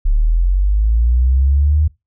sine linear sweep, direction up, 34.65 to 77.8 Hz, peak -10 dBFS, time 0.05-1.88 s, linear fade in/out 10 ms, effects noise-tail reverb RT60 0.2 s tail -21 dB re dry

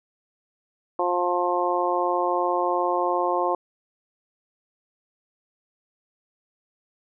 harmonic tone, 177.2 Hz, F3, 25 cents sharp, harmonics 2 / 3 / 4 / 5 / 6, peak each -27 / -27 / -27 / -27 / -27 dBFS, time 0.99-3.55 s, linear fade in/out 2 ms, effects none

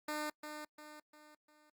10% pulse tone with echo, 302 Hz, D4, 48 cents sharp, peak -29 dBFS, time 0.08-0.3 s, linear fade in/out 5 ms, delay 350 ms, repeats 4, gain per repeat -7 dB, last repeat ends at 1.7 s, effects noise-tail reverb RT60 0.1 s tail -26 dB re dry + Opus 48 kbps

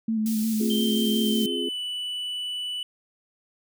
sine tone with vibrato, 220 Hz, A3, in tune, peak -22 dBFS, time 0.08-1.46 s, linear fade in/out 5 ms, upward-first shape square, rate 5.6 Hz, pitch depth 28 cents each way
white high-pass noise, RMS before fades -36 dBFS, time 0.26-1.46 s, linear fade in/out 0 ms, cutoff 4200 Hz, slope 12 dB/octave
sine chord, F minor, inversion second, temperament equal, 261.6 / 349.2 / 415.3 Hz, C4 / F4 / Ab4, 0 / 0 / 0 cents, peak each -31 dBFS, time 0.6-1.69 s, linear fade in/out 5 ms
triangle tone with pitch glide, 3136 to 2970 Hz, G7 to F#7, 0 to +6 cents, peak -27 dBFS, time 0.7-2.83 s, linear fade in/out 2 ms, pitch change -94 cents, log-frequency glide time 1.23-1.79 s
effects none

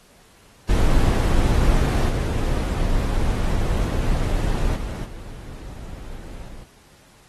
brown noise with level steps, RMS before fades -17 / -21 / -27 / -35 / -38 dBFS, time 0.69-6.64 s, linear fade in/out 5 ms, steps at 2.08 / 4.75 / 5.04 / 6.47 s, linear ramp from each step 20 ms, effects pink hiss -53 dBFS RMS until 7.28 s + AAC 32 kbps

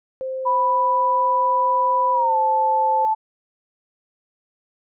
sine tone, 523.3 Hz, C5, in tune, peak -24 dBFS, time 0.21-3.05 s, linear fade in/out 0 ms
sine tone with pitch glide, 987.8 to 875 Hz, B5 to A5, 0 to -10 cents, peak -16 dBFS, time 0.45-3.15 s, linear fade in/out 20 ms, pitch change -210 cents, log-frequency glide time 2.13-2.37 s
effects none

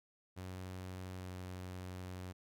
sawtooth tone with pitch glide, 92.5 to 91.65 Hz, F#2 to F#2, 0 to -16 cents, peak -40 dBFS, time 0.36-2.33 s, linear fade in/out 20 ms, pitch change -16 cents, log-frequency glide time 1.16-1.29 s, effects none

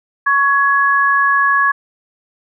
sine tone pair together, 1113.8 / 1679 Hz, C#6 / G#6, +8 / +18 cents, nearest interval perfect fifth, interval 710 cents, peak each -13 dBFS, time 0.26-1.72 s, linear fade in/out 10 ms, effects none

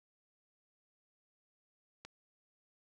click, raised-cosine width 0.2 ms, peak -30 dBFS, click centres 2.05 s, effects none

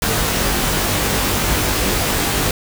pink noise with comb filter, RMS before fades -18 dBFS, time 0.02-2.51 s, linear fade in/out 2 ms, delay 20 ms, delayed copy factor +0.7, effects none

